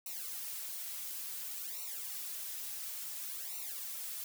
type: noise with flanger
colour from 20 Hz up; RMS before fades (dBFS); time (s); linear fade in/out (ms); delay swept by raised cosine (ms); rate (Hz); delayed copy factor
blue; -42; 0.06-4.24; 2; 0.6 to 5.4; 0.57; -0.95
effects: none